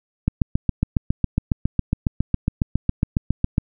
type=click train; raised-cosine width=5 ms; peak=-5 dBFS; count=25; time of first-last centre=0.28-3.581 s; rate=7.27 Hz; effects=none